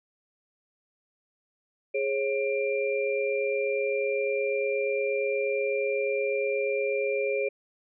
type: tone cluster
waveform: sine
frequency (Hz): 415.7 / 544 / 2379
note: G#4 / C#5 / D7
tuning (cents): +2 / -33 / +22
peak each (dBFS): -28 / -28 / -33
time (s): 1.94-7.49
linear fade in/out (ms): 10
effects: none